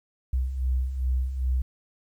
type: beating tone pair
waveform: sine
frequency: 62 / 64.5 Hz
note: B1 / C2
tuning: +7 / -24 cents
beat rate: 2.5 Hz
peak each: -31 / -24 dBFS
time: 0.33-1.62 s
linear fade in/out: 5 ms
effects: 10-bit